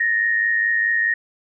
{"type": "tone pair together", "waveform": "sine", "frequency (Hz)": [1760, 1864.7], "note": ["A6", "A#6"], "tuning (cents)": [0, 0], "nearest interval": "minor second", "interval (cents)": 100, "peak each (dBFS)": [-24, -17], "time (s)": [0, 1.14], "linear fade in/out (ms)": 5, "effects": []}